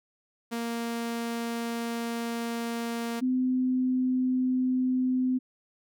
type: tone pair in turn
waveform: sawtooth / sine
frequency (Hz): 232.9 / 255.5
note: A#3 / C4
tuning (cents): -1 / -41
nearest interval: major second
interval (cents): 160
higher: second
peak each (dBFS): -26 / -23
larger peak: second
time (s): 0.51-3.21 / 3.21-5.39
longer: first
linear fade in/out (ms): 20
effects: none